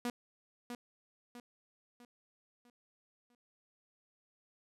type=tone with echo; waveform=sawtooth; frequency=242 Hz; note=B3; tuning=35 cents flat; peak=-30 dBFS; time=0.05-0.1 s; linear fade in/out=2 ms; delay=650 ms; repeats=5; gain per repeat=-7 dB; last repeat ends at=3.35 s; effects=resampled to 32000 Hz